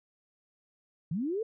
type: linear sweep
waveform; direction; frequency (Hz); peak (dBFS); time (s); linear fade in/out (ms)
sine; up; 144.2 to 464.5; -29; 1.11-1.43; 5
effects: none